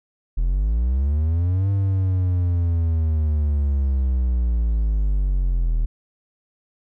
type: linear two-way sweep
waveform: triangle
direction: up then down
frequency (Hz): 38.98 to 99.2 to 38.98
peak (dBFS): -15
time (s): 0.37-5.86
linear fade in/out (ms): 10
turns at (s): 1.7
effects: none